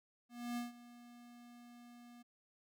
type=tone with ADSR envelope; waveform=square; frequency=240.1 Hz; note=B3; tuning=49 cents flat; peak=-38 dBFS; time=0.29-2.23 s; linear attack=280 ms; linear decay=150 ms; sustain=-18 dB; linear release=15 ms; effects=none